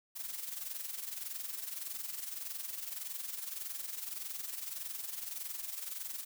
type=noise with amplitude modulation; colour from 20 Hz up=blue; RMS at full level=-39 dBFS; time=0.15-6.25 s; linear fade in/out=20 ms; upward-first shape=sine; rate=21.7 Hz; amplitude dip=65%; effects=none